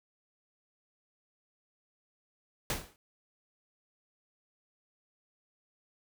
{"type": "noise with exponential decay", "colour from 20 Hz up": "pink", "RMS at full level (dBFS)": -29, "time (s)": [2.7, 2.96], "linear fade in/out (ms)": 1, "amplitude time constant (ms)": 55, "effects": []}